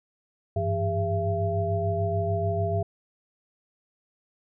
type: tone cluster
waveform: sine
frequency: 96.8 / 103.6 / 166.7 / 404.5 / 674 Hz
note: G2 / G#2 / E3 / G#4 / E5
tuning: -21 / -4 / +20 / -46 / +38 cents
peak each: -27 / -35 / -34 / -31 / -28 dBFS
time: 0.56-2.83 s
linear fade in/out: 5 ms
effects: none